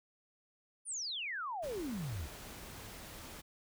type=exponential sweep; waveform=sine; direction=down; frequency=9956 to 63.5 Hz; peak=-37 dBFS; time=0.85-2.29 s; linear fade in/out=50 ms
type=noise; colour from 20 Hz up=pink; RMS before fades=-49 dBFS; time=1.62-3.42 s; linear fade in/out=20 ms
effects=none